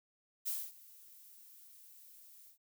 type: noise with ADSR envelope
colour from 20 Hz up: violet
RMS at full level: -36 dBFS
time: 0.45-2.58 s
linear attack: 27 ms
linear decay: 240 ms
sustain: -22 dB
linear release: 100 ms
effects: none